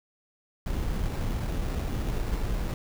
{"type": "noise with sample-and-hold", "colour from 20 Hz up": "brown", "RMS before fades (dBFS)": -29, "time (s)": [0.66, 2.74], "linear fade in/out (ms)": 2, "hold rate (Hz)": 3150, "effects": []}